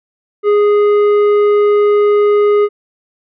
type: tone with tanh clipping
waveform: sine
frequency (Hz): 413.9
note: G#4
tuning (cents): -6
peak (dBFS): -9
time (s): 0.43-2.69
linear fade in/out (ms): 50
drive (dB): 9
effects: none

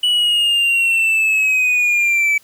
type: linear sweep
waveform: triangle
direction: down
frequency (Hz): 2957 to 2297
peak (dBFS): -11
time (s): 0.03-2.38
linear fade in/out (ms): 5
effects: white hiss -51 dBFS RMS until 2.43 s

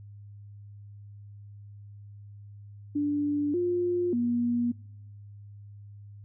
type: tone with pitch steps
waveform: sine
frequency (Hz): 291.7 / 353.5 / 239.2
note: D4 / F4 / A#3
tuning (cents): -12 / +21 / +45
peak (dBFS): -24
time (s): 2.95-4.72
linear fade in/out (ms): 10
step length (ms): 590
effects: noise-tail reverb RT60 1.0 s tail -23 dB re dry + added 102 Hz sine -44 dBFS peak until 6.24 s

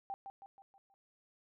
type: tone with echo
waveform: sine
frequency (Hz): 787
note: G5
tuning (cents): +7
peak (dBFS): -38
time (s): 0.1-0.14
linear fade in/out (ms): 0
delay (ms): 160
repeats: 5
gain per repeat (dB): -6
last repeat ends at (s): 0.94
effects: none

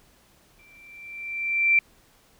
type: tone with exponential growth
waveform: sine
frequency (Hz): 2349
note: D7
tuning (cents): 0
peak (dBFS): -14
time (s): 0.59-1.79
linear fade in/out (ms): 2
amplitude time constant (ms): 260
effects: pink hiss -59 dBFS RMS until 2.39 s

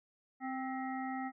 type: harmonic tone with a mistuned harmonic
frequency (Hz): 261.6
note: C4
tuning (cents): 0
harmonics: 1 / 3 / 5 / 7 / 8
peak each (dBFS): -39 / -40 / -47 / -47 / -54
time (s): 0.4-1.32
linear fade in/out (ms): 50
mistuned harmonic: 7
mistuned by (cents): +63
effects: none

